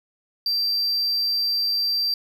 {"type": "tone", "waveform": "triangle", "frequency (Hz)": 4699, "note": "D8", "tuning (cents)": 0, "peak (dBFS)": -19, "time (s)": [0.46, 2.14], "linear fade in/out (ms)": 2, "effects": []}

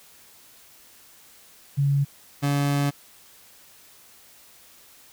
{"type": "tone pair in turn", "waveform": ["sine", "30% pulse"], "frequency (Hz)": [140.5, 142.46], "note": ["C#3", "C#3"], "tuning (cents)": [24, 48], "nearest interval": "unison", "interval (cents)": 24, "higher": "second", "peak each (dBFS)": -18, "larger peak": "neither", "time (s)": [[1.77, 2.05], [2.42, 2.91]], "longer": "second", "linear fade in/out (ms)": 20, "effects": ["white hiss -52 dBFS RMS until 5.12 s"]}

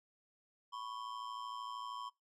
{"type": "ring-modulated tone", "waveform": "square", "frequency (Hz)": 1046.5, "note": "C6", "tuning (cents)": 0, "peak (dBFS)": -40, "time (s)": [0.72, 2.1], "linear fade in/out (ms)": 20, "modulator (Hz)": 56.5, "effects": ["noise-tail reverb RT60 0.2 s tail -23 dB re dry", "low-pass 5000 Hz 12 dB/octave"]}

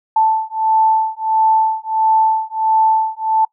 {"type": "beating tone pair", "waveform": "sine", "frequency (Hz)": [880, 881.5], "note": ["A5", "A5"], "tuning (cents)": [0, 3], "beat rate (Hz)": 1.5, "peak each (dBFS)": -15, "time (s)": [0.16, 3.45], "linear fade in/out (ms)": 5, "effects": ["noise-tail reverb RT60 0.1 s tail -23 dB re dry"]}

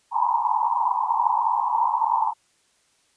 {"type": "band-pass noise", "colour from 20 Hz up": "white", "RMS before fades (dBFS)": -22, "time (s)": [0.11, 2.34], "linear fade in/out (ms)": 50, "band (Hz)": [850, 1000], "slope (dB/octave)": 96, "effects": ["white hiss -64 dBFS RMS until 3.16 s", "resampled to 22050 Hz"]}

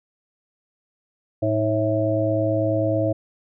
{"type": "harmonic tone with a mistuned harmonic", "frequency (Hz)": 109.2, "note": "A2", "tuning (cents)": -13, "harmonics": [1, 3, 5, 6], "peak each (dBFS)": [-24, -24, -24, -24], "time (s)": [1.42, 3.13], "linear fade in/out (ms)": 10, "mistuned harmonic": 3, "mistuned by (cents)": -57, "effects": []}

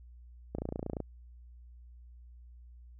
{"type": "click train", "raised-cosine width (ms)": 2, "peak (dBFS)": -22, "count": 14, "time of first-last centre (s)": [0.55, 1.003], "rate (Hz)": 28.7, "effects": ["added 60 Hz sine -50 dBFS peak until 2.99 s"]}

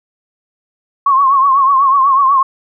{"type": "tone with vibrato", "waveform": "sine", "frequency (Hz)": 1090, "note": "C#6", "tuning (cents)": -29, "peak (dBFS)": -7, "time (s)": [1.06, 2.43], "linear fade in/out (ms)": 5, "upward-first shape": "triangle", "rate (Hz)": 8.1, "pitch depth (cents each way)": 90, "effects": []}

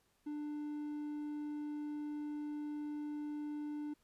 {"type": "tone", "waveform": "triangle", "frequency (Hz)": 296.9, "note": "D4", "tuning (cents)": 19, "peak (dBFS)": -37, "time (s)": [0.26, 3.94], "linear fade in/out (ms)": 10, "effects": ["pink hiss -75 dBFS RMS until 4.03 s", "resampled to 32000 Hz"]}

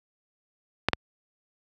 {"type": "clicks", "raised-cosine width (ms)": 0.3, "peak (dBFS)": -4, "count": 2, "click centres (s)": [0.886, 0.933], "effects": ["high-pass 60 Hz 12 dB/octave"]}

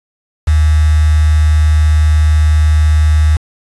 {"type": "tone with quantisation", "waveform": "sine", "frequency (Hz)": 77, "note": "D#2", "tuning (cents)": -17, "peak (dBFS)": -6, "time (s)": [0.47, 3.37], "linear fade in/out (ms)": 10, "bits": 4, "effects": ["resampled to 24000 Hz"]}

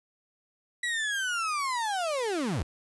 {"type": "linear sweep", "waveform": "35% pulse", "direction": "down", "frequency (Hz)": [1957, 58.6], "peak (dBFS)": -26, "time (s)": [0.83, 2.63], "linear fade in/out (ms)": 5, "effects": ["resampled to 24000 Hz", "10-bit"]}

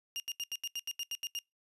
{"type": "tone bursts", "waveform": "30% pulse", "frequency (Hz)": 2826, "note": "F7", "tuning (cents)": 20, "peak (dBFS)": -32, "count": 11, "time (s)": [0.16, 1.389], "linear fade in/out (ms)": 0, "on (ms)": 39, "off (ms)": 80, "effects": ["noise-tail reverb RT60 0.2 s tail -26 dB re dry", "resampled to 32000 Hz"]}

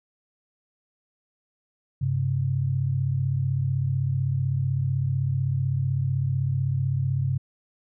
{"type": "tone pair together", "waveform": "sine", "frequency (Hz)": [98.46, 134.3], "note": ["G2", "C3"], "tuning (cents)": [8, 46], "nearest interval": "perfect fourth", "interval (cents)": 538, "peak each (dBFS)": [-27, -23], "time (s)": [2.01, 7.38], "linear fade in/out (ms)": 10, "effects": []}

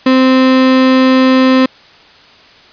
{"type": "tone", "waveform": "35% pulse", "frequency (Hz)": 260, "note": "C4", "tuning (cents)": -11, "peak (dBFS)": -4, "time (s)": [0.06, 1.66], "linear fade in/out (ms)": 5, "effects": ["white hiss -41 dBFS RMS until 2.72 s", "resampled to 11025 Hz"]}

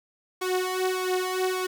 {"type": "tone with flanger", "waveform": "sawtooth", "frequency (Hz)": 370, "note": "F#4", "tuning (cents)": 0, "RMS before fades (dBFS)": -27, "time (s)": [0.41, 1.67], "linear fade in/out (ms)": 10, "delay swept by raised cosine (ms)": [1.8, 3.7], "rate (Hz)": 1.7, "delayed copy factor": 0.95, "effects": []}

